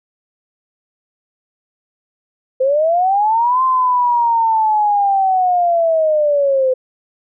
sine linear two-way sweep, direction up then down, 509 to 1046.5 to 509 Hz, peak -11 dBFS, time 2.6-6.74 s, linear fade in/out 10 ms, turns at 3.63 s, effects none

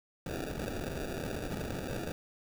blue noise with sample-and-hold, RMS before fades -37 dBFS, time 0.26-2.12 s, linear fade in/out 2 ms, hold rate 1050 Hz, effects none

